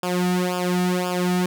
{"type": "tone with flanger", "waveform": "sawtooth", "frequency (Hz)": 180, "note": "F#3", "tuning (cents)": -47, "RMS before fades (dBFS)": -22, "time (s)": [0.03, 1.46], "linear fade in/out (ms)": 2, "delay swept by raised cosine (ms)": [0.49, 1.99], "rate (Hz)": 1.9, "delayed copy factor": -0.85, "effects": []}